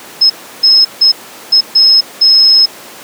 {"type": "tone bursts at uneven times", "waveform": "sine", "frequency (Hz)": 5170, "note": "E8", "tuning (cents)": -34, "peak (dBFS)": -3, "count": 6, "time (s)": [[0.21, 0.3], [0.63, 0.85], [1.01, 1.12], [1.52, 1.61], [1.75, 2.01], [2.21, 2.66]], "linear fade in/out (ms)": 10, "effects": ["pink hiss -31 dBFS RMS until 3.03 s", "high-pass 300 Hz 12 dB/octave"]}